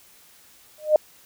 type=tone with exponential growth; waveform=sine; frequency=611 Hz; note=D#5; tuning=32 cents flat; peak=-8 dBFS; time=0.78-0.96 s; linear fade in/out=2 ms; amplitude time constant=37 ms; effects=white hiss -53 dBFS RMS until 1.25 s